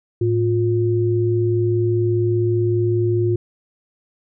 sine tone pair together, 109.6 / 353.8 Hz, A2 / F4, -6 / +23 cents, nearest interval octave + minor sixth, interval 2029 cents, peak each -18 dBFS, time 0.21-3.36 s, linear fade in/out 5 ms, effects none

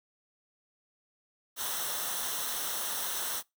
white noise with comb filter, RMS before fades -34 dBFS, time 1.56-3.43 s, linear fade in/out 50 ms, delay 0.42 ms, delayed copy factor -0.65, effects noise-tail reverb RT60 0.2 s tail -24 dB re dry

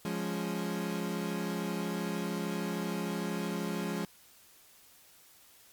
30% pulse chord, Db major, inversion first, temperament equal, 174.61 / 207.7 / 277.2 Hz, F3 / Ab3 / Db4, 0 / 0 / 0 cents, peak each -33 / -33 / -38 dBFS, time 0.05-4.05 s, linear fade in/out 2 ms, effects white hiss -59 dBFS RMS until 5.72 s + MP3 96 kbps

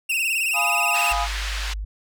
45% pulse tone with vibrato, 2642 Hz, E7, 3 cents sharp, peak -20 dBFS, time 0.09-1.13 s, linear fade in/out 10 ms, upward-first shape sine, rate 19 Hz, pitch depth 87 cents each way
triangle chord, F half-diminished seventh, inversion none, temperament equal, 698.5 / 830.6 / 987.8 / 1244.5 Hz, F5 / Ab5 / Cb6 / Eb6, 0 / 0 / 0 / 0 cents, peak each -25 / -25 / -28 / -25 dBFS, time 0.53-1.28 s, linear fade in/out 50 ms
pink band-pass noise, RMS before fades -31 dBFS, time 0.94-1.74 s, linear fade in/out 10 ms, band 1500 to 4900 Hz, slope 12 dB/octave
sine tone, 51 Hz, G#1, 31 cents flat, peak -26 dBFS, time 1.11-1.85 s, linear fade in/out 10 ms
effects none

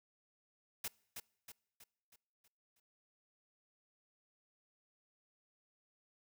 white noise with echo, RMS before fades -40 dBFS, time 0.84-0.88 s, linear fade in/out 5 ms, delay 320 ms, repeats 6, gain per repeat -6 dB, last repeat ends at 2.8 s, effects noise-tail reverb RT60 0.8 s tail -25 dB re dry

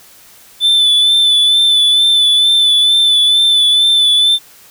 triangle tone with vibrato, 3507 Hz, A7, 6 cents flat, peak -6 dBFS, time 0.6-4.39 s, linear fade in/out 50 ms, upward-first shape sine, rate 2.2 Hz, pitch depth 29 cents each way, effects white hiss -42 dBFS RMS until 4.7 s

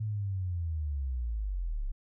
sine linear sweep, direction down, 110 to 31.19 Hz, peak -30 dBFS, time 0-1.92 s, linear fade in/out 10 ms, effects none

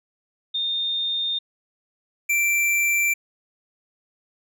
sine / square tone pair in turn, 3644 / 2348 Hz, A#7 / D7, -40 / -1 cents, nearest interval minor sixth, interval 761 cents, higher first, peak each -22 / -19 dBFS, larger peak second, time 0.54-1.39 / 2.29-3.14 s, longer neither, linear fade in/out 10 ms, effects none

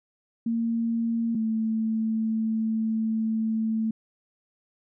sine tone pair in turn, 230 / 221.6 Hz, A#3 / A3, -23 / +13 cents, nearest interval minor second, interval 64 cents, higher first, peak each -23 dBFS, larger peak neither, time 0.46-1.35 / 1.35-3.91 s, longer second, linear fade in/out 5 ms, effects none

